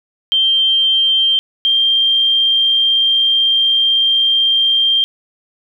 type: tone pair in turn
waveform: sine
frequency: 3152 / 3179 Hz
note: G7 / G7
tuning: +9 / +24 cents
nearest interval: unison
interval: 15 cents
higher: second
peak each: -10 dBFS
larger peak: neither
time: 0.32-1.39 / 1.65-5.04 s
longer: second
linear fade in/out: 0 ms
effects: 8-bit